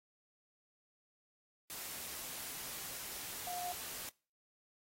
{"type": "tone in noise", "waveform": "sine", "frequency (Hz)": 715, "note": "F5", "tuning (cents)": 41, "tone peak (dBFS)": -40, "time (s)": [3.47, 3.72], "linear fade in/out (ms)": 0, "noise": "white", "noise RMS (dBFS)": -45, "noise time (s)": [1.7, 4.09], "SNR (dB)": 2, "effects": ["noise-tail reverb RT60 0.4 s tail -25 dB re dry", "AAC 48 kbps"]}